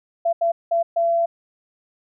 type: tone bursts at uneven times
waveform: sine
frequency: 676 Hz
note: E5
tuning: 43 cents sharp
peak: -16 dBFS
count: 4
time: 0.25-0.33 / 0.41-0.52 / 0.71-0.83 / 0.96-1.26 s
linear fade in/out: 10 ms
effects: none